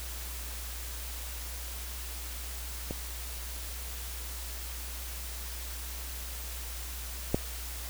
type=clicks; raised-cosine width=2 ms; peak=-21 / -11 dBFS; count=2; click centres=2.909 / 7.345 s; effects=added 60 Hz sine -39 dBFS peak until 7.89 s + white hiss -42 dBFS RMS until 7.89 s